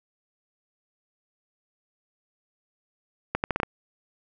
accelerating click train, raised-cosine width 0.5 ms, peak -9 dBFS, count 6, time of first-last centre 3.35-3.632 s, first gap 89 ms, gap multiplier 0.77, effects none

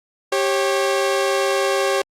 sawtooth tone pair together, 392 / 546.1 Hz, G4 / C#5, 0 / -26 cents, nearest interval tritone, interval 574 cents, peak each -16 dBFS, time 0.32-2.02 s, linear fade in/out 5 ms, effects low-pass 10000 Hz 12 dB/octave + Opus 48 kbps

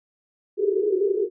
pink band-pass noise, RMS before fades -22 dBFS, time 0.57-1.3 s, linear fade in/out 50 ms, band 370 to 430 Hz, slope 96 dB/octave, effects none

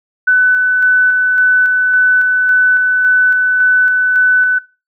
sine tone with tremolo, 1500 Hz, F#6, 23 cents sharp, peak -6 dBFS, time 0.27-4.59 s, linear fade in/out 10 ms, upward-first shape square, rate 1.8 Hz, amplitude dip 25%, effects noise-tail reverb RT60 0.3 s tail -22 dB re dry

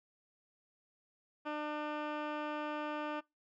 15% pulse tone with low-pass filter, 300 Hz, D4, 37 cents sharp, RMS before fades -39 dBFS, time 1.45-3.21 s, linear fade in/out 20 ms, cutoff 2100 Hz, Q 1.8, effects noise-tail reverb RT60 0.2 s tail -23 dB re dry

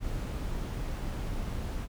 brown noise, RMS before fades -34 dBFS, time 0-1.88 s, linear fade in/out 50 ms, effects none

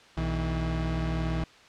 35% pulse tone pair together, 61.05 / 161.3 Hz, B1 / E3, -19 / -37 cents, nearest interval octave + perfect fourth, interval 1682 cents, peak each -28 dBFS, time 0.17-1.44 s, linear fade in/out 5 ms, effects white hiss -53 dBFS RMS until 1.68 s + low-pass 4000 Hz 12 dB/octave

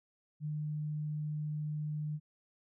sine tone, 151.2 Hz, D#3, 49 cents flat, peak -34 dBFS, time 0.4-2.2 s, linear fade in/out 50 ms, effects none

